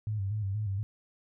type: tone with vibrato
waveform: sine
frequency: 102.2 Hz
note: G#2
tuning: 27 cents flat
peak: -29 dBFS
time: 0.07-0.83 s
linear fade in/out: 0 ms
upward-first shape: square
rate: 4.2 Hz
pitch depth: 80 cents each way
effects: none